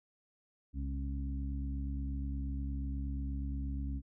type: harmonic tone with a mistuned harmonic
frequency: 68.4 Hz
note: C#2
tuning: 23 cents flat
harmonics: 1 / 2 / 3 / 4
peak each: -35 / -45 / -47 / -44 dBFS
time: 0.73-4.02 s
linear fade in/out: 50 ms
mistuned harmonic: 1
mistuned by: -67 cents
effects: none